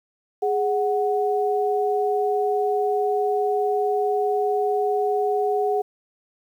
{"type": "tone pair together", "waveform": "sine", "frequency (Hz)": [415.3, 740], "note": ["G#4", "F#5"], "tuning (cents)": [0, 0], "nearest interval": "minor seventh", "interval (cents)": 1000, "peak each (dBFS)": [-21, -23], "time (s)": [0.42, 5.82], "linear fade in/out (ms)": 10, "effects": ["9-bit"]}